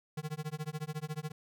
square tone with tremolo, 153.4 Hz, D#3, 24 cents flat, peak -34 dBFS, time 0.17-1.32 s, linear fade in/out 5 ms, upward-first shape sine, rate 14 Hz, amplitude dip 100%, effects none

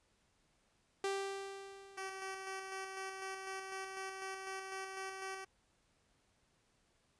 sawtooth tone with exponential decay, 392 Hz, G4, in tune, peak -30 dBFS, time 1.04-2.7 s, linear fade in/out 2 ms, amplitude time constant 360 ms
10% pulse tone with tremolo, 383.5 Hz, G4, 38 cents flat, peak -33 dBFS, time 1.97-5.45 s, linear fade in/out 10 ms, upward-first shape square, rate 4 Hz, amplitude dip 35%
effects pink hiss -75 dBFS RMS until 7.19 s + resampled to 22050 Hz

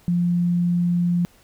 sine tone, 174.61 Hz, F3, in tune, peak -17 dBFS, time 0.08-1.25 s, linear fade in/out 0 ms, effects pink hiss -55 dBFS RMS until 1.43 s

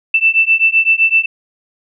sine beating tone pair, 2657 / 2664.8 Hz, E7 / E7, +13 / +18 cents, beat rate 7.8 Hz, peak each -12 dBFS, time 0.14-1.26 s, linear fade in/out 5 ms, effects none

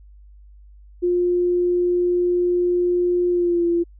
sine tone with pitch glide, 354.1 to 342.4 Hz, F4 to F4, +24 to -34 cents, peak -16 dBFS, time 1.02-3.84 s, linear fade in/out 20 ms, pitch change -58 cents, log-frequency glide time 3.3-3.65 s, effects added 50 Hz sine -43 dBFS peak until 3.99 s

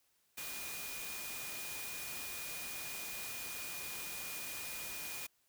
sine tone in noise, 2445 Hz, D#7, 31 cents flat, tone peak -48 dBFS, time 0.37-5.27 s, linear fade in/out 10 ms, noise white, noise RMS -44 dBFS, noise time 0.37-5.27 s, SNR -7 dB, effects white hiss -75 dBFS RMS until 5.48 s

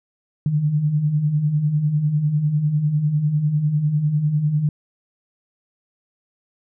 sine beating tone pair, 142.4 / 152.4 Hz, C#3 / D#3, +47 / -36 cents, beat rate 10 Hz, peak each -25 / -17 dBFS, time 0.46-4.69 s, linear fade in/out 2 ms, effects none

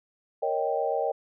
sine chord, Eb dominant seventh, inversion second, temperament equal, 466.2 / 554.4 / 622.3 / 784 Hz, Bb4 / Db5 / Eb5 / G5, 0 / 0 / 0 / 0 cents, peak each -30 dBFS, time 0.42-1.12 s, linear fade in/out 10 ms, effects none

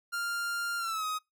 45% pulse tone with pitch glide, 1396.9 to 1259 Hz, F6 to D#6, 0 to +20 cents, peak -31 dBFS, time 0.12-1.19 s, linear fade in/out 20 ms, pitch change -180 cents, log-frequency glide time 0.78-1.05 s, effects noise-tail reverb RT60 0.2 s tail -24 dB re dry

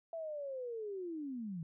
sine linear sweep, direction down, 670 to 155.56 Hz, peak -39 dBFS, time 0.13-1.63 s, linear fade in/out 2 ms, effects none

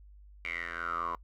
10% pulse tone with band-pass filter sweep, 84.8 Hz, E2, 50 cents sharp, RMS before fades -36 dBFS, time 0.45-1.15 s, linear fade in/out 0 ms, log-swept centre 2300 to 1000 Hz, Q 9.9, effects noise-tail reverb RT60 0.1 s tail -24 dB re dry + added 50 Hz sine -51 dBFS peak until 1.23 s

